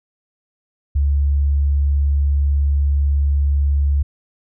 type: tone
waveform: sine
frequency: 70.9 Hz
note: C#2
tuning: 40 cents sharp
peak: -13 dBFS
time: 0.95-4.03 s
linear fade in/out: 10 ms
effects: none